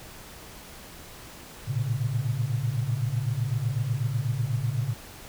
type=tone cluster; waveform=sine; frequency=111 / 119 / 139.5 Hz; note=A2 / A#2 / C#3; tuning=+16 / +36 / +11 cents; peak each=-29 dBFS; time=1.67-4.94 s; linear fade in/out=20 ms; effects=pink hiss -45 dBFS RMS until 5.28 s